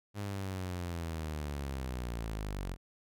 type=linear sweep; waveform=sawtooth; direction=down; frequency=103.4 to 44.03 Hz; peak=-32 dBFS; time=0.14-2.77 s; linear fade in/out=50 ms; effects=none